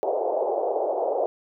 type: band-pass noise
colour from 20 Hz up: white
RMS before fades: -25 dBFS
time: 0.03-1.26 s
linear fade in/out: 0 ms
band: 390 to 760 Hz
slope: 48 dB/octave
effects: none